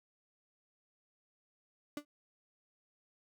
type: tone with exponential decay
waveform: 35% pulse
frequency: 293.7 Hz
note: D4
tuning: in tune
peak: -33 dBFS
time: 1.97-2.05 s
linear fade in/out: 2 ms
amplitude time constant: 16 ms
effects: none